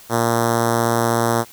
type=tone with notch filter; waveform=5% pulse; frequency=116.54 Hz; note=A#2; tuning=in tune; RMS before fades=-18 dBFS; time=0.09-1.45 s; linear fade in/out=50 ms; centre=2800 Hz; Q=0.65; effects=white hiss -44 dBFS RMS until 1.52 s